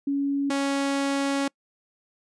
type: tone pair in turn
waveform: sine / sawtooth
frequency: 280 / 277.4 Hz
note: C#4 / C#4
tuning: +18 / +1 cents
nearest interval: unison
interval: 17 cents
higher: first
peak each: -22 / -19 dBFS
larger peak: second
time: 0.07-0.5 / 0.5-1.48 s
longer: second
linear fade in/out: 5 ms
effects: noise-tail reverb RT60 0.1 s tail -26 dB re dry + resampled to 22050 Hz